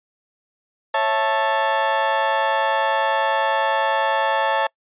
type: chord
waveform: 30% pulse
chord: A major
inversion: first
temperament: just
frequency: 550 / 660 / 880 Hz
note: C#5 / E5 / A5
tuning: -14 / +2 / 0 cents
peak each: -20 / -22 / -17 dBFS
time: 0.94-4.67 s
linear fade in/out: 5 ms
effects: noise-tail reverb RT60 0.1 s tail -26 dB re dry + resampled to 8000 Hz